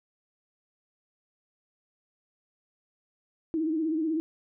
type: tone with vibrato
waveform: sine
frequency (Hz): 317.4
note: D#4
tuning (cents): +35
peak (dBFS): -25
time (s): 3.54-4.2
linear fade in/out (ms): 0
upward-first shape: sine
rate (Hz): 16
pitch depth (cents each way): 74
effects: none